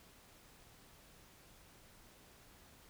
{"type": "silence", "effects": ["pink hiss -62 dBFS RMS until 2.89 s"]}